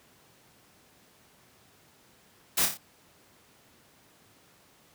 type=noise with echo; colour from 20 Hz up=white; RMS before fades=-25 dBFS; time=2.57-2.66 s; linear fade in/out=10 ms; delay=29 ms; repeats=4; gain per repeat=-5 dB; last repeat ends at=2.776 s; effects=pink hiss -60 dBFS RMS until 4.94 s + high-pass 100 Hz 12 dB/octave